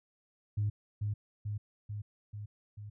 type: tone with echo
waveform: sine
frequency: 104.2 Hz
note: G#2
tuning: 6 cents sharp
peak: -27 dBFS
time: 0.57-0.7 s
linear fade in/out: 10 ms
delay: 440 ms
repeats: 5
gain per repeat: -3 dB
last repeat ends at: 2.9 s
effects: tanh soft clip ceiling -24 dBFS